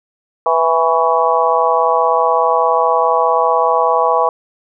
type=harmonic tone with a mistuned harmonic; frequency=164.81 Hz; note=E3; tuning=in tune; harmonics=3 / 4 / 5 / 6 / 7; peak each=-17 / -17 / -17 / -17 / -17 dBFS; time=0.46-4.29 s; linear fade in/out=2 ms; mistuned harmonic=7; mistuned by=-50 cents; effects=none